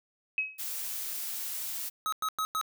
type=tone with exponential decay; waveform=sine; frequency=2554 Hz; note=D#7; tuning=45 cents sharp; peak=-23 dBFS; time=0.38-0.63 s; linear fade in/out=1 ms; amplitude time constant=54 ms
type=noise; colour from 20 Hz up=blue; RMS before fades=-36 dBFS; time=0.58-1.9 s; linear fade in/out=20 ms
type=tone bursts; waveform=square; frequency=1276 Hz; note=D#6; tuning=43 cents sharp; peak=-29 dBFS; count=4; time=2.06-2.613 s; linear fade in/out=0 ms; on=64 ms; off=99 ms
effects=none